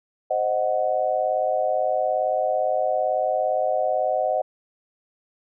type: chord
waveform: sine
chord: C diminished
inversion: none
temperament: equal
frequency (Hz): 523.3 / 622.3 / 740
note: C5 / Eb5 / Gb5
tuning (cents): 0 / 0 / 0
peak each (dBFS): -26 / -23 / -24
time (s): 0.3-4.42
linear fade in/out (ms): 10
effects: none